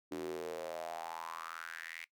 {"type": "tone with high-pass filter sweep", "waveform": "square", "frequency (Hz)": 41.2, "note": "E1", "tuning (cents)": 0, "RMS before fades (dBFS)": -43, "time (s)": [0.11, 2.05], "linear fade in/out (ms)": 10, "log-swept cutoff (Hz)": [310, 2200], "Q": 5.9, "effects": ["noise-tail reverb RT60 0.1 s tail -19 dB re dry"]}